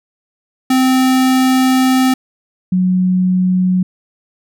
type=tone pair in turn; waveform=square / sine; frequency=259.2 / 183.67 Hz; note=C4 / F#3; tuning=-16 / -12 cents; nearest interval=tritone; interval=596 cents; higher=first; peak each=-10 dBFS; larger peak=neither; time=0.7-2.14 / 2.72-3.83 s; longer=first; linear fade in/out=5 ms; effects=none